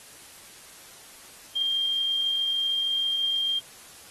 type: tone with amplitude modulation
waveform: sine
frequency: 3197 Hz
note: G7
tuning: 33 cents sharp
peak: -22 dBFS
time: 1.55-3.6 s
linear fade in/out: 20 ms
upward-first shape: sine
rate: 46.4 Hz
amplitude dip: 25%
effects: white hiss -48 dBFS RMS until 4.1 s + AAC 32 kbps